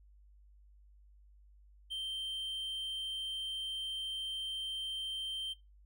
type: tone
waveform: triangle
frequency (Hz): 3133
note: G7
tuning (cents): -2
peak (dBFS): -35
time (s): 1.9-5.54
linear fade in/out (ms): 20
effects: noise-tail reverb RT60 0.2 s tail -19 dB re dry + added 50 Hz sine -58 dBFS peak until 5.85 s